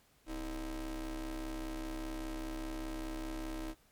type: ring-modulated tone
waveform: 45% pulse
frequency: 143.5 Hz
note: D3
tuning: 40 cents flat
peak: -35 dBFS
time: 0.26-3.75 s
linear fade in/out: 50 ms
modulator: 176 Hz
effects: pink hiss -68 dBFS RMS until 3.91 s + MP3 96 kbps